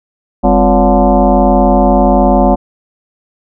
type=tone with frequency modulation; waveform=sine; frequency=261.6 Hz; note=C4; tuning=in tune; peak=-5 dBFS; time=0.43-2.56 s; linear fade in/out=20 ms; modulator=154 Hz; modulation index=3.8; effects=none

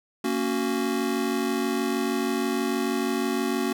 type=chord; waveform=square; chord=F# major; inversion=first; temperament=just; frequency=231.2 / 277.5 / 370 Hz; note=A#3 / C#4 / F#4; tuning=-14 / +2 / 0 cents; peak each=-29 / -29 / -29 dBFS; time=0.24-3.73 s; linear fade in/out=5 ms; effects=none

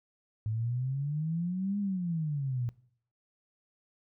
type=exponential two-way sweep; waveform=sine; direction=up then down; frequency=106.7 to 205.9 to 117.6 Hz; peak=-29 dBFS; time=0.46-2.69 s; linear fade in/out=0 ms; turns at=1.79 s; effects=noise-tail reverb RT60 0.6 s tail -21 dB re dry

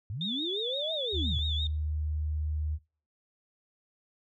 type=linear two-way sweep; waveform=sine; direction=up then down; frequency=87.31 to 656 to 87.31 Hz; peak=-33 dBFS; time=0.1-1.39 s; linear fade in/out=0 ms; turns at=0.92 s
type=tone with vibrato; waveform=sine; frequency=3568 Hz; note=A7; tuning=23 cents sharp; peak=-31 dBFS; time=0.21-1.67 s; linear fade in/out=2 ms; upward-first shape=triangle; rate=5.8 Hz; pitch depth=110 cents each way
type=tone with pitch glide; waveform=sine; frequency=77.78 to 76.36 Hz; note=D#2 to D#2; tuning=0 to -32 cents; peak=-28 dBFS; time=1.12-2.79 s; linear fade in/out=50 ms; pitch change=-32 cents; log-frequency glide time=1.25-1.84 s
effects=noise-tail reverb RT60 0.4 s tail -25 dB re dry + tanh soft clip ceiling -17 dBFS

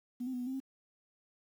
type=tone with pitch steps; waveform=sine; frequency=245.6 / 260 / 247.9 / 246.2 / 262.4 / 266.7 Hz; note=B3 / C4 / B3 / B3 / C4 / C4; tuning=-9 / -11 / +7 / -5 / +5 / +33 cents; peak=-34 dBFS; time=0.2-0.602 s; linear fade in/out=10 ms; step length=67 ms; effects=tanh soft clip ceiling -30 dBFS + 10-bit

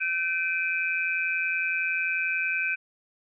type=tone cluster; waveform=sine; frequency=1534 / 2364 / 2535 Hz; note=G6 / D7 / D#7; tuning=-38 / +11 / +32 cents; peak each=-29 dBFS; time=0-2.76 s; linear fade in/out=20 ms; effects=none

